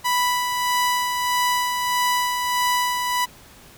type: tone with tremolo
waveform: sawtooth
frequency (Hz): 987.8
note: B5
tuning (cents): 0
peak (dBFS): -14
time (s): 0.04-3.26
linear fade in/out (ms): 20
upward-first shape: sine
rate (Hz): 1.6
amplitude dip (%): 40
effects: pink hiss -47 dBFS RMS until 3.77 s